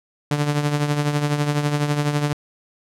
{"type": "tone with tremolo", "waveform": "sawtooth", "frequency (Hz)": 146.83, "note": "D3", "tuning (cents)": 0, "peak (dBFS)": -12, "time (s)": [0.31, 2.33], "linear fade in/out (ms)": 2, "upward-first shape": "triangle", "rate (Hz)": 12, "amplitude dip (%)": 65, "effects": ["low-pass 10000 Hz 12 dB/octave"]}